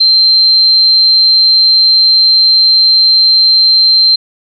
sine tone, 4135 Hz, C8, 21 cents flat, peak -4 dBFS, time 0-4.16 s, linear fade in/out 10 ms, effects none

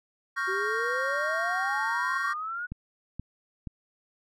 triangle chord, G half-diminished seventh, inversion second, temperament equal, 1108.7 / 1396.9 / 1568 / 1864.7 Hz, Db6 / F6 / G6 / Bb6, 0 / 0 / 0 / 0 cents, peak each -31 dBFS, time 0.36-2.34 s, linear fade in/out 20 ms
sine exponential sweep, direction up, 372.9 to 1480 Hz, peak -31 dBFS, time 0.47-2.67 s, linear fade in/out 20 ms
click train, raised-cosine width 5 ms, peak -23 dBFS, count 3, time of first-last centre 2.72-3.672 s, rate 2.1 Hz
effects none

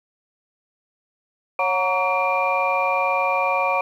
sine tone cluster, 551 / 729 / 929 / 1137 / 2387 Hz, C#5 / F#5 / A#5 / C#6 / D7, -11 / -26 / -6 / +44 / +28 cents, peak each -24 dBFS, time 1.59-3.81 s, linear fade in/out 2 ms, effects tanh soft clip ceiling -9 dBFS + 9-bit

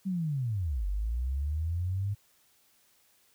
sine linear two-way sweep, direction down then up, 196 to 46.25 to 103.2 Hz, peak -28 dBFS, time 0.05-2.15 s, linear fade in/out 20 ms, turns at 0.86 s, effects white hiss -66 dBFS RMS until 3.34 s

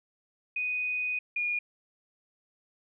sine tone pair in turn, 2489 / 2435 Hz, D#7 / D#7, 0 / -38 cents, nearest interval unison, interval 38 cents, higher first, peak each -28 / -27 dBFS, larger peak second, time 0.56-1.19 / 1.36-1.59 s, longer first, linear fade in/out 5 ms, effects none

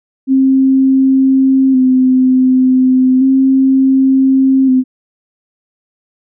sine tone with vibrato, 261.7 Hz, C4, in tune, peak -6 dBFS, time 0.27-4.84 s, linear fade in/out 50 ms, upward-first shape square, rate 0.34 Hz, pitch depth 28 cents each way, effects none

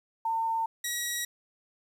sine / 10% pulse tone pair in turn, 904 / 1915.5 Hz, A5 / A#6, +47 / +47 cents, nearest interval octave + minor second, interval 1300 cents, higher second, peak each -26 / -21 dBFS, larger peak second, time 0.25-0.66 / 0.84-1.25 s, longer neither, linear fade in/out 5 ms, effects 10-bit

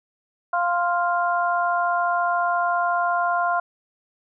harmonic tone, 349.2 Hz, F4, in tune, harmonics 2 / 3 / 4, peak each -22 / -24 / -25 dBFS, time 0.53-3.6 s, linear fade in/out 5 ms, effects none

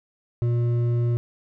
sine tone with hard clipping, 119.2 Hz, A#2, 39 cents sharp, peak -21 dBFS, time 0.42-1.17 s, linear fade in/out 0 ms, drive 7 dB, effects none

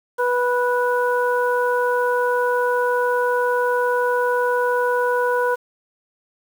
harmonic tone, 491.4 Hz, B4, 9 cents flat, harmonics 1 / 2 / 3, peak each -19 / -22 / -24 dBFS, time 0.18-5.56 s, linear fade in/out 20 ms, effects 7-bit

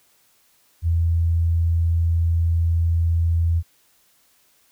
sine tone, 83.6 Hz, E2, 25 cents sharp, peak -16 dBFS, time 0.82-3.63 s, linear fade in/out 50 ms, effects white hiss -60 dBFS RMS until 4.71 s

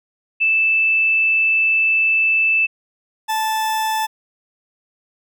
sine / 40% pulse tone pair in turn, 2637 / 876.4 Hz, E7 / A5, 0 / -7 cents, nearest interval octave + perfect fifth, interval 1907 cents, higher first, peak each -13 / -17 dBFS, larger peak first, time 0.4-2.67 / 3.28-4.07 s, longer first, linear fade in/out 20 ms, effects none

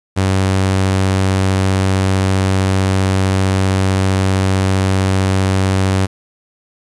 sawtooth tone, 95.4 Hz, G2, 47 cents flat, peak -8 dBFS, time 0.16-6.07 s, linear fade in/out 20 ms, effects resampled to 24000 Hz + 8-bit

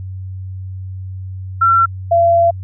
sine tone pair in turn, 1355 / 679.7 Hz, E6 / F5, +47 / -47 cents, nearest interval octave, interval 1194 cents, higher first, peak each -8 dBFS, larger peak neither, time 1.61-1.86 / 2.11-2.51 s, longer second, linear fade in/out 10 ms, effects added 94 Hz sine -24 dBFS peak until 2.63 s

